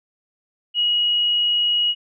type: tone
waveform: sine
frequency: 2900 Hz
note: F#7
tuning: 35 cents flat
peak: -16 dBFS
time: 0.74-1.95 s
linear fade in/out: 50 ms
effects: none